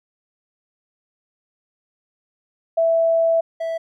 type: tone pair in turn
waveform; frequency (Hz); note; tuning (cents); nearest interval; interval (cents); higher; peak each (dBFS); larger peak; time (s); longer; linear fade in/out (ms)
sine / triangle; 660 / 657.4; E5 / E5; +2 / -5; unison; 7; first; -14 / -20; first; 2.77-3.41 / 3.6-3.78; first; 10
effects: none